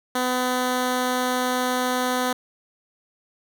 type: tone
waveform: 10% pulse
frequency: 251.8 Hz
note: B3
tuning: 34 cents sharp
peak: -13 dBFS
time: 0.15-2.33 s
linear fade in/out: 5 ms
effects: none